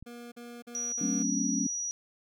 click, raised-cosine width 5 ms, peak -32 dBFS, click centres 0.026 s
25% pulse tone bursts, 238.7 Hz, A#3, 41 cents sharp, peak -39 dBFS, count 4, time 0.06-1.232 s, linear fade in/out 10 ms, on 260 ms, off 44 ms
sine tone, 5810 Hz, F#8, 32 cents flat, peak -31 dBFS, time 0.75-1.91 s, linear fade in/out 0 ms
sine chord, D dominant seventh, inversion first, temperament equal with one note detuned, 185 / 220 / 261.6 / 286.3 Hz, F#3 / A3 / C4 / D4, 0 / 0 / 0 / -44 cents, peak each -35 / -33 / -33 / -33 dBFS, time 1.01-1.67 s, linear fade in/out 5 ms
effects none

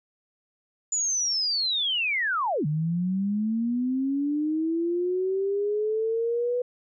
sine linear two-way sweep, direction down then up, 7030 to 146.83 to 495.8 Hz, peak -23 dBFS, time 0.92-6.62 s, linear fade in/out 5 ms, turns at 2.66 s, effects none

